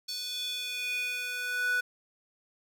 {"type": "tone with high-pass filter sweep", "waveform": "square", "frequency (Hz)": 493.9, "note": "B4", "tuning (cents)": 0, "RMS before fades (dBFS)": -33, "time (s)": [0.08, 1.81], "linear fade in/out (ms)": 10, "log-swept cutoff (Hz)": [4400, 1400], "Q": 4.9, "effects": []}